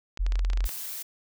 clicks, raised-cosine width 0.2 ms, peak -20 dBFS, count 12, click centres 0.174 / 0.265 / 0.322 / 0.356 / 0.393 / 0.449 / 0.501 / 0.533 / 0.574 / 0.606 / 0.642 / 0.692 s
sine tone, 43.65 Hz, F1, in tune, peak -22 dBFS, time 0.19-0.68 s, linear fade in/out 20 ms
blue noise, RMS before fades -36 dBFS, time 0.65-1.03 s, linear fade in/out 10 ms
effects none

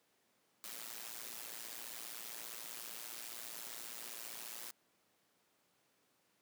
white noise with amplitude modulation, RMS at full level -44 dBFS, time 0.64-4.71 s, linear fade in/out 0 ms, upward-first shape sine, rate 115 Hz, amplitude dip 80%, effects pink hiss -75 dBFS RMS until 6.41 s + high-pass 200 Hz 12 dB/octave

